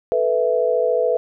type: chord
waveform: sine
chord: A suspended second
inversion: none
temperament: equal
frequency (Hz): 440 / 493.9 / 659.3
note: A4 / B4 / E5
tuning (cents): 0 / 0 / 0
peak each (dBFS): -22 / -18 / -21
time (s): 0.12-1.17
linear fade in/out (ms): 0
effects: none